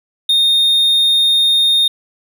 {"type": "tone", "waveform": "triangle", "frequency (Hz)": 3680, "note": "A#7", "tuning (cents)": -23, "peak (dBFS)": -8, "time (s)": [0.29, 1.88], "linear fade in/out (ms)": 5, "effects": []}